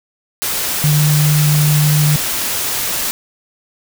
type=tone in noise; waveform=sine; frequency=150 Hz; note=D3; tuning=37 cents sharp; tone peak=-10 dBFS; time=0.84-2.16 s; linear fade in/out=0 ms; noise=white; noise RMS=-19 dBFS; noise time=0.42-3.11 s; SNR=+6 dB; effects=none